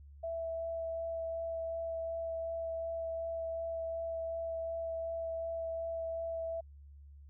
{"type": "tone with vibrato", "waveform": "sine", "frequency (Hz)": 660, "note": "E5", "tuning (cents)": 2, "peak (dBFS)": -35, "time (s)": [0.23, 6.61], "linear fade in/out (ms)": 10, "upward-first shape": "sine", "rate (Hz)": 2.7, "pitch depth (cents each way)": 8, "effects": ["added 71 Hz sine -51 dBFS peak until 7.29 s"]}